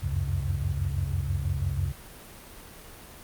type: tone cluster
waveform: sine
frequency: 70.2 / 88.9 / 95 / 136.2 Hz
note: C#2 / F2 / F#2 / C#3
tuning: +22 / +31 / +46 / -30 cents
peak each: -31 dBFS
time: 0.02-1.93 s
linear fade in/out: 20 ms
effects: pink hiss -46 dBFS RMS until 3.23 s + Opus 32 kbps